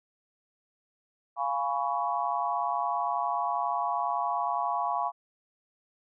sine chord, C# dominant seventh, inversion first, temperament equal with one note detuned, 698.5 / 830.6 / 987.8 / 1117.7 Hz, E#5 / G#5 / B5 / C#6, 0 / 0 / 0 / +14 cents, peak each -32 dBFS, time 1.36-5.12 s, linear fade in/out 50 ms, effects none

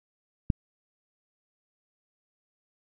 click, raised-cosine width 5 ms, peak -10 dBFS, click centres 0.502 s, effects none

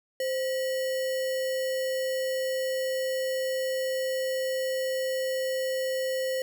sine tone with sample-and-hold, 522 Hz, C5, 4 cents flat, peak -26 dBFS, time 0.2-6.42 s, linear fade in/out 2 ms, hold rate 2450 Hz, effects none

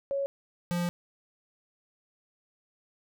sine / square tone pair in turn, 554.4 / 174.63 Hz, C#5 / F3, 0 / 0 cents, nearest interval octave + minor sixth, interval 2000 cents, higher first, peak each -27 / -28 dBFS, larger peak first, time 0.11-0.26 / 0.71-0.89 s, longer second, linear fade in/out 0 ms, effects none

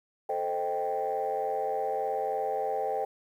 sine chord, A half-diminished seventh, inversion none, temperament equal, 440 / 523.3 / 622.3 / 784 Hz, A4 / C5 / Eb5 / G5, 0 / 0 / 0 / 0 cents, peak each -33 / -33 / -35 / -30 dBFS, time 0.29-3.05 s, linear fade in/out 5 ms, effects tanh soft clip ceiling -21 dBFS + 10-bit

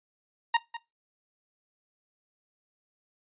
sawtooth tone with echo, 932.3 Hz, A#5, in tune, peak -16 dBFS, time 0.54-0.57 s, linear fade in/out 5 ms, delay 200 ms, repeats 1, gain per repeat -14 dB, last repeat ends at 0.77 s, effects noise-tail reverb RT60 0.2 s tail -19 dB re dry + resampled to 8000 Hz

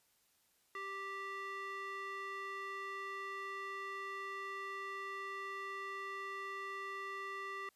square tone with band-pass filter, 392 Hz, G4, in tune, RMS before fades -44 dBFS, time 0.75-7.69 s, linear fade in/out 2 ms, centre 1600 Hz, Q 3.1, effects white hiss -74 dBFS RMS until 7.75 s + resampled to 32000 Hz

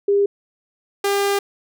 sine / sawtooth tone pair in turn, 402.4 / 400.5 Hz, G4 / G4, +45 / +37 cents, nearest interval unison, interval 8 cents, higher first, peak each -13 dBFS, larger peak neither, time 0.08-0.26 / 1.04-1.39 s, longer second, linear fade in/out 5 ms, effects none

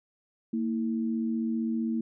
sine tone pair together, 228.7 / 324.2 Hz, A#3 / E4, -33 / -29 cents, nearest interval tritone, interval 604 cents, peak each -27 / -34 dBFS, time 0.53-2.01 s, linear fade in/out 5 ms, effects none

